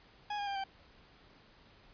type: tone with pitch steps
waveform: 40% pulse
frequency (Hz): 830.6 / 813 / 795.8 / 779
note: G#5 / G#5 / G5 / G5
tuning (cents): 0 / -37 / +26 / -11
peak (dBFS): -34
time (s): 0.3-0.64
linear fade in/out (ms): 5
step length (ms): 85
effects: pink hiss -61 dBFS RMS until 1.93 s + resampled to 11025 Hz